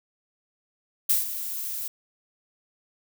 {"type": "noise with ADSR envelope", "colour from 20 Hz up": "violet", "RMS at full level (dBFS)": -20, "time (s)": [1.09, 1.88], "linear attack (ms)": 9, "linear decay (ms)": 150, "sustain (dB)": -12, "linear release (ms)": 4, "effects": []}